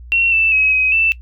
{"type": "tone with pitch steps", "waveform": "sine", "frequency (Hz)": [2725, 2654, 2553, 2530, 2657], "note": ["F7", "E7", "D#7", "D#7", "E7"], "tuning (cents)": [-43, 11, 44, 28, 13], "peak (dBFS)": -11, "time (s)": [0.12, 1.12], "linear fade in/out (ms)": 0, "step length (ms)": 200, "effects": ["noise-tail reverb RT60 0.1 s tail -19 dB re dry", "added 60 Hz sine -33 dBFS peak until 1.21 s"]}